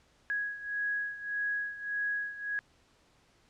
sine beating tone pair, 1662 / 1663.7 Hz, G#6 / G#6, +1 / +3 cents, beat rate 1.7 Hz, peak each -33 / -37 dBFS, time 0.3-2.59 s, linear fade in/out 0 ms, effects pink hiss -66 dBFS RMS until 3.49 s + low-pass 7000 Hz 12 dB/octave

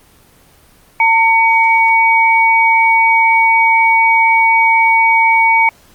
sine tone pair together, 904.2 / 2251 Hz, A5 / C#7, +47 / +26 cents, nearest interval octave + major third, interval 1579 cents, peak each -10 dBFS, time 1-5.69 s, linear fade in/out 2 ms, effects pink hiss -47 dBFS RMS until 5.94 s + Opus 24 kbps

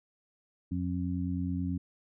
harmonic tone, 89.4 Hz, F2, 41 cents sharp, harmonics 1 / 2 / 3, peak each -34 / -34 / -34 dBFS, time 0.71-1.78 s, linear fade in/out 10 ms, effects none

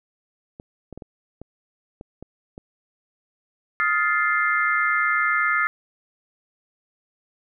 clicks, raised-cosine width 2 ms, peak -24 dBFS, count 8, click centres 0.599 / 0.927 / 0.976 / 1.022 / 1.416 / 2.011 / 2.226 / 2.579 s
sine chord, F dominant seventh, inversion third, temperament just, 1257.2 / 1396.9 / 1746.1 / 2095 Hz, Eb6 / F6 / A6 / C7, +18 / 0 / -14 / +2 cents, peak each -24 dBFS, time 3.8-5.67 s, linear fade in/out 0 ms
effects none

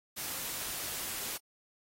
white noise, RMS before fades -38 dBFS, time 0.16-1.38 s, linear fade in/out 20 ms, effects AAC 48 kbps

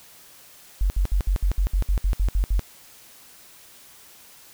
sine tone bursts, 46.68 Hz, F#1, 16 cents sharp, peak -17 dBFS, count 12, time 0.81-2.594 s, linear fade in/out 0 ms, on 90 ms, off 64 ms, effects white hiss -49 dBFS RMS until 4.53 s

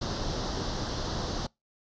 pink noise with comb filter, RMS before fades -32 dBFS, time 0.01-1.47 s, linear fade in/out 10 ms, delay 0.21 ms, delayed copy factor +0.75, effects noise-tail reverb RT60 0.2 s tail -25 dB re dry + resampled to 16000 Hz

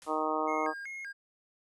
white noise with exponential decay, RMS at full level -49 dBFS, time 0.02-0.38 s, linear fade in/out 0 ms, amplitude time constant 78 ms
harmonic tone, 155.56 Hz, D#3, in tune, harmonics 2 / 3 / 4 / 5 / 6 / 7 / 8, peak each -36 / -36 / -36 / -36 / -36 / -36 / -36 dBFS, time 0.06-0.74 s, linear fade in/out 50 ms
triangle tone with vibrato, 1864.7 Hz, A#6, in tune, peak -37 dBFS, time 0.47-1.13 s, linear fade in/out 20 ms, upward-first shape square, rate 2.6 Hz, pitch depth 250 cents each way
effects resampled to 24000 Hz

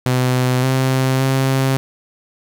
sawtooth tone with pitch steps, 127 / 131.2 / 133.4 Hz, B2 / C3 / C3, +49 / +5 / +34 cents, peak -10 dBFS, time 0.06-1.77 s, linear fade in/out 0 ms, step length 570 ms, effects 7-bit

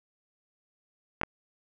clicks, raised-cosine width 0.5 ms, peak -11 dBFS, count 2, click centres 1.214 / 1.234 s, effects none

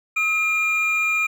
triangle tone pair together, 1279.2 / 2405 Hz, D#6 / D7, +48 / +41 cents, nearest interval major seventh, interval 1093 cents, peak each -26 / -17 dBFS, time 0.16-1.27 s, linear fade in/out 10 ms, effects none

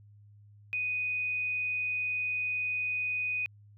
sine tone, 2489 Hz, D#7, in tune, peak -29 dBFS, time 0.73-3.46 s, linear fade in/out 0 ms, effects added 103 Hz sine -53 dBFS peak until 3.77 s

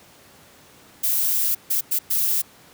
violet noise bursts at uneven times, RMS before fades -21 dBFS, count 4, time 1.03-1.55 / 1.7-1.81 / 1.91-1.99 / 2.1-2.42 s, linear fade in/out 10 ms, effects pink hiss -50 dBFS RMS until 2.73 s + high-pass 100 Hz 12 dB/octave

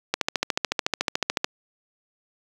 click train, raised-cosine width 0.2 ms, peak -4 dBFS, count 19, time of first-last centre 0.14-1.444 s, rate 13.8 Hz, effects high-pass 200 Hz 12 dB/octave + 7-bit

